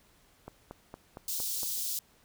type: click train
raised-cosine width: 1 ms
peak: -28 dBFS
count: 6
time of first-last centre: 0.48-1.632 s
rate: 4.34 Hz
type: high-pass noise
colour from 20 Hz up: white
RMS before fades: -34 dBFS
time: 1.28-1.99 s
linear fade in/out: 2 ms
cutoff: 4000 Hz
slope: 24 dB/octave
effects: pink hiss -64 dBFS RMS until 2.24 s